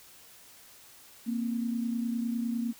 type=tone pair together; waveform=sine; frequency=231.7 / 261.6 Hz; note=A#3 / C4; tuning=-10 / 0 cents; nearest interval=major second; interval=210 cents; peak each=-29 / -36 dBFS; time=1.26-2.73 s; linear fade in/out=20 ms; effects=white hiss -54 dBFS RMS until 2.79 s

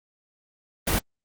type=noise; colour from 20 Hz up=pink; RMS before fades=-23 dBFS; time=0.87-0.99 s; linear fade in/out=5 ms; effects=Opus 24 kbps

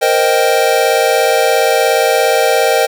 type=chord; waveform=square; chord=C minor seventh; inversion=third; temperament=equal; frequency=466.2 / 523.3 / 622.3 / 784 Hz; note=Bb4 / C5 / Eb5 / G5; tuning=0 / 0 / 0 / 0 cents; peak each=-16 dBFS; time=0.01-2.87 s; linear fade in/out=20 ms; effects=none

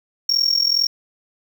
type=tone with amplitude modulation; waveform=triangle; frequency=5530 Hz; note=F8; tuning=18 cents flat; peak=-10 dBFS; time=0.29-0.87 s; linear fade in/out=5 ms; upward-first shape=sine; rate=42.1 Hz; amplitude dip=85%; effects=tanh soft clip ceiling -6 dBFS + 7-bit

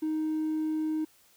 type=tone; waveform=triangle; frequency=312.1 Hz; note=D#4; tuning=5 cents sharp; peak=-24 dBFS; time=0.02-1.05 s; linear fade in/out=10 ms; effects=tanh soft clip ceiling -23 dBFS + white hiss -62 dBFS RMS until 1.36 s

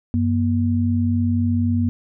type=tone pair together; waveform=sine; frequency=94.97 / 238.8 Hz; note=F#2 / A#3; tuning=+46 / +42 cents; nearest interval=octave + major third; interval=1596 cents; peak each=-19 dBFS; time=0.14-1.89 s; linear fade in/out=0 ms; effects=none

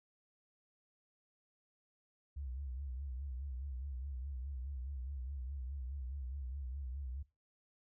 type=tone with vibrato; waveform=sine; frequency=66.4 Hz; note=C2; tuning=26 cents sharp; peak=-40 dBFS; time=2.36-7.23 s; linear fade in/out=10 ms; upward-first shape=sine; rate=4.8 Hz; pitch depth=130 cents each way; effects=noise-tail reverb RT60 0.3 s tail -21 dB re dry

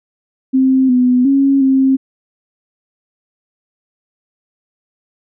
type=tone with pitch steps; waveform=sine; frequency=262.7 / 249.9 / 274.5 / 266.4 Hz; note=C4 / B3 / C#4 / C4; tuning=+7 / +21 / -17 / +31 cents; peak=-8 dBFS; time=0.53-1.97 s; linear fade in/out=20 ms; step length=360 ms; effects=none

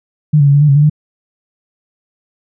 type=tone with pitch steps; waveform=sine; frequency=151.3 / 142.5 / 140.9 / 143.9 / 150 / 138.6 / 147.1 / 151.1 Hz; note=D#3 / C#3 / C#3 / D3 / D3 / C#3 / D3 / D3; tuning=-48 / +48 / +29 / -35 / +37 / 0 / +3 / +50 cents; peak=-5 dBFS; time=0.33-0.898 s; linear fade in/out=10 ms; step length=71 ms; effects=none

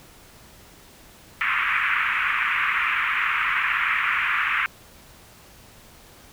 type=band-pass noise; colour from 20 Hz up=white; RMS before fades=-23 dBFS; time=1.41-4.66 s; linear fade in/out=0 ms; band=1100 to 2500 Hz; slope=48 dB/octave; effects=pink hiss -49 dBFS RMS until 6.32 s

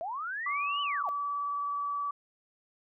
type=linear two-way sweep; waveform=sine; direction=up then down; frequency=632 to 3026 to 632 Hz; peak=-33 dBFS; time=0.01-1.09 s; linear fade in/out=0 ms; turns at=0.82 s
type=tone with vibrato; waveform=sine; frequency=1149 Hz; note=D6; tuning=38 cents flat; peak=-30 dBFS; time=0.46-2.11 s; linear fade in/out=5 ms; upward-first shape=triangle; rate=19 Hz; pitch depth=12 cents each way
effects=none

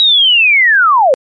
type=linear sweep; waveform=sine; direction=down; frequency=3884 to 489.3 Hz; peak=-5 dBFS; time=0-1.14 s; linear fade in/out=0 ms; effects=MP3 48 kbps

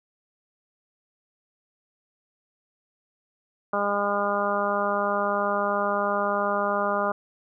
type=harmonic tone; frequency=203 Hz; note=G#3; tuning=39 cents flat; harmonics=1 / 2 / 3 / 4 / 5 / 6 / 7; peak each=-33 / -32 / -27 / -31 / -31 / -28 / -32 dBFS; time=3.73-7.12 s; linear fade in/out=5 ms; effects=none

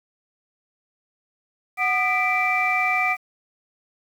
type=tone cluster; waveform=sine; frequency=739 / 1222 / 1984 / 2344 Hz; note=F#5 / D#6 / B6 / D7; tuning=-2 / -32 / +7 / -4 cents; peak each=-24 / -26 / -26 / -21 dBFS; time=1.77-3.17 s; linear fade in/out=50 ms; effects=tanh soft clip ceiling -10 dBFS + 8-bit

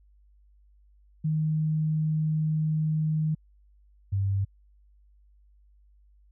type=tone pair in turn; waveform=sine; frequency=155.56 / 98.21 Hz; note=D#3 / G2; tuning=0 / +4 cents; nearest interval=minor sixth; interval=796 cents; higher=first; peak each=-23 dBFS; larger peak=neither; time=1.24-3.35 / 4.12-4.45 s; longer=first; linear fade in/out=10 ms; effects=added 50 Hz sine -56 dBFS peak until 6.31 s

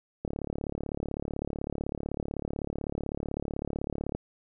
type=click train; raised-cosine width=2 ms; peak=-19 dBFS; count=141; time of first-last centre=0.25-4.15 s; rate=35.9 Hz; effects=none

